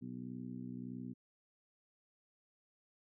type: harmonic tone with a mistuned harmonic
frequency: 61.6 Hz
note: B1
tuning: 4 cents flat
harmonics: 2 / 3 / 4 / 5 / 6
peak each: -50 / -48 / -45 / -55 / -60 dBFS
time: 0.01-1.14 s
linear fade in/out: 20 ms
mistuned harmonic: 6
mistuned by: +61 cents
effects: none